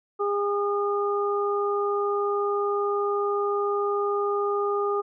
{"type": "harmonic tone", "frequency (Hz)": 406.8, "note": "G#4", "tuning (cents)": -36, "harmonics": [1, 2, 3], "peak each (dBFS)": [-24, -33, -28], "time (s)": [0.19, 5.02], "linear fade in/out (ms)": 20, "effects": []}